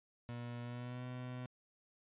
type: tone with pitch glide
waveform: 30% pulse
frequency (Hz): 119.9 to 125.35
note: A#2 to B2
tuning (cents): +49 to +26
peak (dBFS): -40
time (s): 0.29-1.46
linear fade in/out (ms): 0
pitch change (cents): +77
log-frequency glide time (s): 0.62-1.04
effects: resampled to 8000 Hz